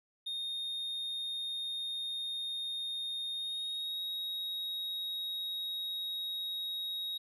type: tone with pitch glide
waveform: triangle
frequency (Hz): 3687 to 3782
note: A#7 to A#7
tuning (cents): -20 to +24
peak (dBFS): -34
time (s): 0.26-7.18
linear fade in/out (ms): 10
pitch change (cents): +44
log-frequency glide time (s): 3.32-4.02
effects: none